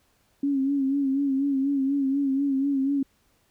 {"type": "tone with vibrato", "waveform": "sine", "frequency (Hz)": 274.9, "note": "C#4", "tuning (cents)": -14, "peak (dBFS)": -21, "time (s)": [0.43, 3.03], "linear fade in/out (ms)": 5, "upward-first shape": "sine", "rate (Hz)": 4.1, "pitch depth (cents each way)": 57, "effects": ["pink hiss -66 dBFS RMS until 3.5 s"]}